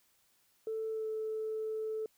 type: tone with pitch glide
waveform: sine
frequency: 441.9 to 437.1 Hz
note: A4 to A4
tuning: +7 to -11 cents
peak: -33 dBFS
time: 0.67-2.06 s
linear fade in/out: 2 ms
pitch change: -18 cents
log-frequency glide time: 0.91-1.06 s
effects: tanh soft clip ceiling -29 dBFS + white hiss -71 dBFS RMS until 2.17 s